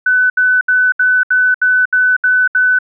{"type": "tone bursts", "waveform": "sine", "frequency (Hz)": 1502, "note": "F#6", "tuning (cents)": 26, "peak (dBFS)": -8, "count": 9, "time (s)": [0.06, 2.788], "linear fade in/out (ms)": 5, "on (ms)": 240, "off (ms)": 71, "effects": []}